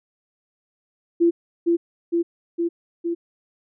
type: tone with echo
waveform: sine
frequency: 340 Hz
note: F4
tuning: 46 cents flat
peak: -13 dBFS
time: 1.2-1.31 s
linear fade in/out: 20 ms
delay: 460 ms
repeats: 4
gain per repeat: -2 dB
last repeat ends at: 3.15 s
effects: none